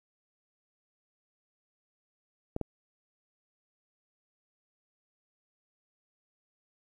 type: clicks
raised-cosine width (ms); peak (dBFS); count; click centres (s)
2; -19; 2; 2.564 / 2.613
effects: 10-bit